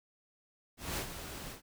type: noise with ADSR envelope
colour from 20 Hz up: pink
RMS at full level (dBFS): -35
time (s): 0.77-1.62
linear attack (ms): 200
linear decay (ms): 93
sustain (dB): -9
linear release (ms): 120
effects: none